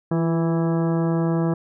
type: harmonic tone with a mistuned harmonic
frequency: 164.81 Hz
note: E3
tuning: in tune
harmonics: 1 / 2 / 3 / 4 / 5 / 6 / 7 / 8 / 10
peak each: -20 / -24 / -30 / -32 / -36 / -37 / -39 / -41 / -43 dBFS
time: 0.11-1.54 s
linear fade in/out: 5 ms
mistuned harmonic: 2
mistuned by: +31 cents
effects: none